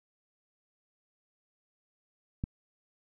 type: click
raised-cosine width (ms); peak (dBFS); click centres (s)
5; -19; 2.439
effects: none